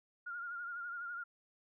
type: tone with vibrato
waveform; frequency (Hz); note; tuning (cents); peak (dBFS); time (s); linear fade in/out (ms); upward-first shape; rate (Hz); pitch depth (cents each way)
sine; 1412; F6; +19; -40; 0.26-1.24; 10; triangle; 12; 56
effects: none